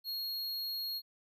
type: tone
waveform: square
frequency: 4291 Hz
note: C8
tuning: 43 cents sharp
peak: -36 dBFS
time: 0.04-1.02 s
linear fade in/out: 50 ms
effects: none